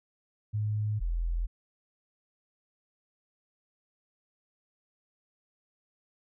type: tone pair in turn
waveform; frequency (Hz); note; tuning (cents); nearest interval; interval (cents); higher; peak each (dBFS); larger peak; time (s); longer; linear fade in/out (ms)
sine; 106.1 / 42.24; G#2 / E1; +38 / +43; octave + major third; 1595; first; -27; neither; 0.53-1 / 1-1.47; neither; 20
effects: none